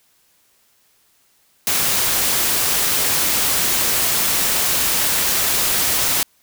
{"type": "noise", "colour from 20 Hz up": "white", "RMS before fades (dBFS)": -18, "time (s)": [1.67, 6.23], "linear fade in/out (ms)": 0, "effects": ["white hiss -59 dBFS RMS until 6.42 s"]}